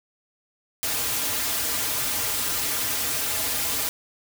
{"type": "noise with comb filter", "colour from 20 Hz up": "white", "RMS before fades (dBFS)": -26, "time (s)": [0.83, 3.89], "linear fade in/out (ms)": 0, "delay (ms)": 5.4, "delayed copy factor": -0.8, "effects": []}